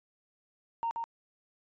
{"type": "tone with echo", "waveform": "sine", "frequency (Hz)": 923, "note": "A#5", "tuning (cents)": -17, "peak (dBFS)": -28, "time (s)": [0.83, 0.91], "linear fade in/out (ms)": 0, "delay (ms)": 130, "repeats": 1, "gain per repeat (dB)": -4, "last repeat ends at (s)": 1.04, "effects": ["tanh soft clip ceiling -25 dBFS", "resampled to 16000 Hz"]}